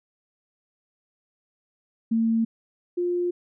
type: tone pair in turn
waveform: sine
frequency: 226.4 / 352.8 Hz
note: A3 / F4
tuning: +50 / +18 cents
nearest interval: minor sixth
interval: 768 cents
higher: second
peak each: -19 / -22 dBFS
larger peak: first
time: 2.11-2.45 / 2.97-3.31 s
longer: neither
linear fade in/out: 10 ms
effects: none